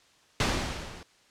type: noise with level ramp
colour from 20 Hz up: pink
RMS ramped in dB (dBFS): -23 to -46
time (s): 0.4-1.03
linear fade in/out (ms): 2
effects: white hiss -61 dBFS RMS until 1.3 s + low-pass 6000 Hz 12 dB/octave